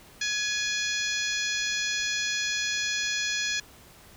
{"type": "harmonic tone with a mistuned harmonic", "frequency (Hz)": 841, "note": "G#5", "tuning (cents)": 22, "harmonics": [2, 3, 4, 5, 6, 7, 8], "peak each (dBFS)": [-31, -33, -34, -35, -36, -36, -37], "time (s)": [0.21, 3.6], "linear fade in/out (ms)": 5, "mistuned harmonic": 3, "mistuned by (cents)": -39, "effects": ["pink hiss -52 dBFS RMS until 4.16 s"]}